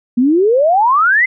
sine exponential sweep, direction up, 233.1 to 2100 Hz, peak -8 dBFS, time 0.17-1.26 s, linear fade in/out 10 ms, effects none

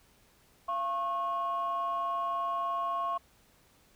sine tone pair together, 686.7 / 1090 Hz, F5 / C#6, -29 / -29 cents, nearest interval minor sixth, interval 800 cents, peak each -34 / -29 dBFS, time 0.68-3.18 s, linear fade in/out 10 ms, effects tanh soft clip ceiling -25 dBFS + pink hiss -64 dBFS RMS until 3.95 s

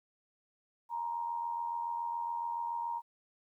sine tone with amplitude modulation, 937 Hz, A#5, 9 cents sharp, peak -31 dBFS, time 0.89-3.02 s, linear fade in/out 50 ms, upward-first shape sine, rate 87.1 Hz, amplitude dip 55%, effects 12-bit

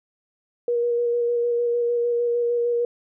sine tone with vibrato, 476.4 Hz, A#4, 38 cents sharp, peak -19 dBFS, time 0.68-2.85 s, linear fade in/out 2 ms, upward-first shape square, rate 6.6 Hz, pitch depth 12 cents each way, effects none

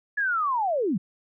sine linear sweep, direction down, 1718 to 155.56 Hz, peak -22 dBFS, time 0.17-0.98 s, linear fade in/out 10 ms, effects none

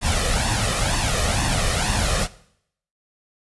pink noise with flanger, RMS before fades -21 dBFS, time 0.01-2.28 s, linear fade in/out 50 ms, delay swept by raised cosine 1.1 to 1.67 ms, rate 2.1 Hz, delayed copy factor +0.65, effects noise-tail reverb RT60 0.7 s tail -19 dB re dry + resampled to 24000 Hz

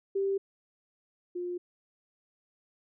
sine tone pair in turn, 392 / 354.6 Hz, G4 / F4, 0 / +26 cents, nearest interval major second, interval 174 cents, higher first, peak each -26 / -32 dBFS, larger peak first, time 0.15-0.38 / 1.35-1.58 s, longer neither, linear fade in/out 10 ms, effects none

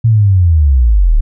sine linear sweep, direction down, 116.54 to 33.16 Hz, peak -5 dBFS, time 0.04-1.21 s, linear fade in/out 10 ms, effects none

